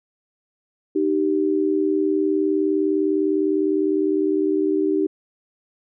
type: tone pair together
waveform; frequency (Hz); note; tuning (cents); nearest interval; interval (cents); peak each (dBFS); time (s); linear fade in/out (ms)
sine; 308.1 / 387.9; D#4 / G4; -17 / -18; major third; 399; -20; 0.95-5.07; 10
effects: none